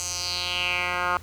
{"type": "tone with band-pass filter sweep", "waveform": "10% pulse", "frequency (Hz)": 178.2, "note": "F3", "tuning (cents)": 35, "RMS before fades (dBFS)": -27, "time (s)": [0, 1.17], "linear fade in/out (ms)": 0, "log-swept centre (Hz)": [7000, 1300], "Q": 3.6, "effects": ["added 85 Hz sine -43 dBFS peak until 1.22 s", "pink hiss -49 dBFS RMS until 1.22 s"]}